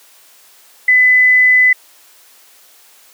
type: tone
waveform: sine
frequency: 2006 Hz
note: B6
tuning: 26 cents sharp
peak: -6 dBFS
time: 0.88-1.73 s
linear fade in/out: 5 ms
effects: white hiss -46 dBFS RMS until 3.13 s + high-pass 400 Hz 12 dB/octave